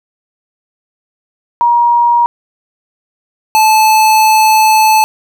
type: tone pair in turn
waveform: sine / square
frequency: 950 / 870.1 Hz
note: A#5 / A5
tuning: +33 / -20 cents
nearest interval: major second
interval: 153 cents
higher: first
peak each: -6 / -6 dBFS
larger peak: neither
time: 1.61-2.26 / 3.55-5.04 s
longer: second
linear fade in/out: 0 ms
effects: none